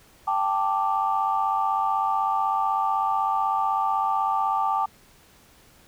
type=chord; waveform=sine; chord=G suspended second; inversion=none; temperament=equal; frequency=784 / 880 / 1174.7 Hz; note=G5 / A5 / D6; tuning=0 / 0 / 0 cents; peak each=-25 dBFS; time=0.27-4.86 s; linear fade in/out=10 ms; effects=tanh soft clip ceiling -11 dBFS + pink hiss -55 dBFS RMS until 5.87 s